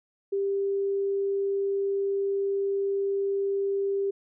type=tone; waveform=sine; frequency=395.5 Hz; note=G4; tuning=15 cents sharp; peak=-24 dBFS; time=0.32-4.11 s; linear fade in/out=10 ms; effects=none